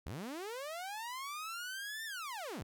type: linear two-way sweep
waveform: sawtooth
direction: up then down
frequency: 57.6 to 1818 to 57.6 Hz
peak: -37 dBFS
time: 0.06-2.63 s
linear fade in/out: 5 ms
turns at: 2.05 s
effects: none